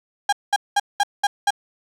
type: tone bursts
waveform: 35% pulse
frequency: 810 Hz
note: G#5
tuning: 43 cents flat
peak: -13 dBFS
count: 6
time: 0.29-1.506 s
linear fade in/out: 5 ms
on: 36 ms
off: 200 ms
effects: low-pass 9000 Hz 12 dB/octave + 8-bit